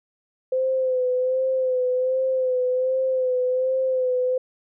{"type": "tone with vibrato", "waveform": "sine", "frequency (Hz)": 513, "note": "C5", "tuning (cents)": -34, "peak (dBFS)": -19, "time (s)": [0.52, 4.38], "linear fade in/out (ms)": 5, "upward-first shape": "sine", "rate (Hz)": 1.3, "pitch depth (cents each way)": 36, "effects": []}